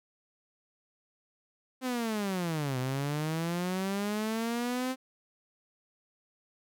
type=linear two-way sweep; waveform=sawtooth; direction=down then up; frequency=261.6 to 125.7 to 261.6 Hz; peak=-26 dBFS; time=1.81-4.96 s; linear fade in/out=50 ms; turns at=2.78 s; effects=none